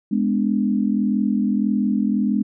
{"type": "chord", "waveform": "sine", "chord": "G# diminished", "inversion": "none", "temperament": "equal with one note detuned", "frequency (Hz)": [207.7, 249.4, 293.7], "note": ["G#3", "B3", "D4"], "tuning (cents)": [0, 17, 0], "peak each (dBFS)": [-19, -22, -25], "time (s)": [0.11, 2.43], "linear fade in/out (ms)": 10, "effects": []}